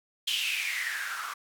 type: noise with band-pass filter sweep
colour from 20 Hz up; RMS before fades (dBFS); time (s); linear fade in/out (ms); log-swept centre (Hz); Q
blue; -32; 0.27-1.34; 10; 3200 to 1200; 7.1
effects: none